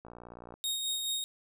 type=click train; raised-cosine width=1 ms; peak=-33 dBFS; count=30; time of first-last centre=0.05-0.54 s; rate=59.2 Hz
type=tone with tremolo; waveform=sawtooth; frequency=3729 Hz; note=A#7; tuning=in tune; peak=-27 dBFS; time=0.64-1.24 s; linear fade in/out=0 ms; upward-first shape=sine; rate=4.7 Hz; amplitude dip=35%
effects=none